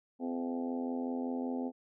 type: harmonic tone with a mistuned harmonic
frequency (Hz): 85.3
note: F2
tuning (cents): -40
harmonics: 3 / 4 / 5 / 6 / 7 / 8 / 9 / 10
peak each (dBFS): -34 / -47 / -43 / -44 / -52 / -48 / -47 / -52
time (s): 0.19-1.72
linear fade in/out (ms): 50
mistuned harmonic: 7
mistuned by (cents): +33
effects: none